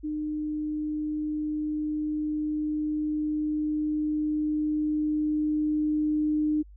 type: tone with level ramp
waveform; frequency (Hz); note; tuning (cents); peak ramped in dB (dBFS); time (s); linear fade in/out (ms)
sine; 303.7; D#4; -42; -28 to -22; 0.03-6.63; 20
effects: added 50 Hz sine -46 dBFS peak until 6.76 s